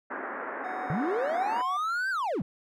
white band-pass noise, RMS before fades -36 dBFS, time 0.1-1.62 s, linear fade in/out 10 ms, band 230 to 1800 Hz, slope 48 dB/octave
triangle tone with vibrato, 740 Hz, F#5, in tune, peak -33 dBFS, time 0.64-1.77 s, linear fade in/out 5 ms, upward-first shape triangle, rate 1.6 Hz, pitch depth 11 cents each way
triangle linear two-way sweep, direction up then down, 130 to 1594 to 130 Hz, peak -25 dBFS, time 0.9-2.42 s, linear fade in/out 2 ms, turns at 2.1 s
effects none

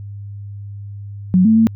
sine tone with pitch steps, 183.8 / 221 / 224.4 Hz, F#3 / A3 / A3, -11 / +8 / +34 cents, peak -8 dBFS, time 1.34-1.67 s, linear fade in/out 0 ms, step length 110 ms, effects added 101 Hz sine -28 dBFS peak until 1.75 s

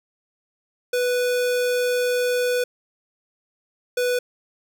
square tone pair in turn, 493.9 / 493.9 Hz, B4 / B4, 0 / 0 cents, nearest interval unison, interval 0 cents, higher neither, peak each -20 dBFS, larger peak neither, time 0.93-2.64 / 3.97-4.19 s, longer first, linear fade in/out 5 ms, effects 10-bit

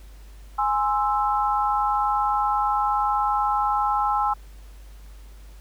sine chord, Ab augmented, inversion none, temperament equal, 830.6 / 1046.5 / 1318.5 Hz, Ab5 / C6 / E6, 0 / 0 / 0 cents, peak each -22 / -26 / -25 dBFS, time 0.58-4.34 s, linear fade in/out 10 ms, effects added 50 Hz sine -41 dBFS peak until 5.6 s + pink hiss -55 dBFS RMS until 5.6 s

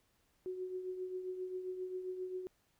sine tone with tremolo, 369.2 Hz, F#4, 4 cents flat, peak -36 dBFS, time 0.46-2.47 s, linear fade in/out 0 ms, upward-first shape triangle, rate 7.5 Hz, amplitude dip 60%, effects pink hiss -75 dBFS RMS until 2.79 s

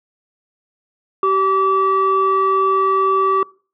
sine tone pair together, 385.7 / 1155 Hz, G4 / D6, -28 / -29 cents, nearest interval octave + perfect fifth, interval 1899 cents, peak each -16 / -13 dBFS, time 1.23-3.43 s, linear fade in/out 2 ms, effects noise-tail reverb RT60 0.4 s tail -24 dB re dry + tanh soft clip ceiling -8 dBFS

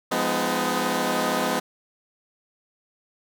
10% pulse chord, F half-diminished seventh, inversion none, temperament equal with one note detuned, 174.61 / 207.7 / 251.3 / 311.1 Hz, F3 / Ab3 / Cb4 / Eb4, 0 / 0 / +30 / 0 cents, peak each -22 / -20 / -17 / -22 dBFS, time 0.11-1.6 s, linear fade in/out 10 ms, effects none

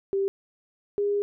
sine tone pair in turn, 392 / 407.4 Hz, G4 / G#4, 0 / -33 cents, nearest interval minor second, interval 67 cents, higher second, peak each -22 dBFS, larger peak neither, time 0.13-0.28 / 0.98-1.22 s, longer second, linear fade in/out 0 ms, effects none

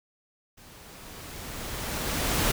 pink noise with level ramp, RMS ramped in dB -51 to -24 dBFS, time 0.57-2.52 s, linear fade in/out 10 ms, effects none

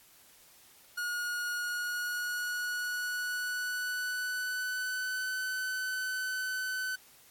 45% pulse tone with pitch glide, 1440 to 1513.3 Hz, F#6 to F#6, -47 to +39 cents, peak -32 dBFS, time 0.97-6.96 s, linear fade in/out 10 ms, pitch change +86 cents, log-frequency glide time 1.57-5.36 s, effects white hiss -59 dBFS RMS until 7.3 s + AAC 64 kbps

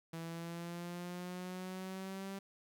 sawtooth exponential sweep, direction up, 164.2 to 196 Hz, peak -38 dBFS, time 0.13-2.39 s, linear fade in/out 5 ms, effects 13-bit

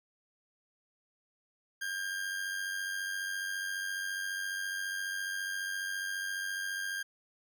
40% pulse tone with amplitude modulation, 1603 Hz, G6, 38 cents sharp, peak -31 dBFS, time 1.81-7.03 s, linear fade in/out 10 ms, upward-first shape sine, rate 94.6 Hz, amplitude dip 50%, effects none

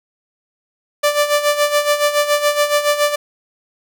sawtooth tone with tremolo, 587.3 Hz, D5, in tune, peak -7 dBFS, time 1.03-3.16 s, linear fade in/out 10 ms, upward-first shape sine, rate 7.1 Hz, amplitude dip 70%, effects none

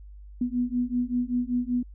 sine beating tone pair, 243.1 / 248.3 Hz, B3 / B3, -27 / +9 cents, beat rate 5.2 Hz, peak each -27 dBFS, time 0.41-1.83 s, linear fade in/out 5 ms, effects added 50 Hz sine -42 dBFS peak until 1.94 s

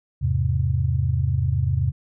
sine chord, E augmented, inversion none, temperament equal with one note detuned, 82.41 / 102.75 / 130.81 Hz, E2 / G#2 / B#2, 0 / -18 / 0 cents, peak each -23 / -24 / -22 dBFS, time 0.21-1.92 s, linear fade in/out 20 ms, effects none

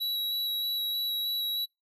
square tone with vibrato, 3900 Hz, B7, 23 cents flat, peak -29 dBFS, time 0-1.66 s, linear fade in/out 20 ms, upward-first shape square, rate 3.2 Hz, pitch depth 10 cents each way, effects noise-tail reverb RT60 0.2 s tail -25 dB re dry

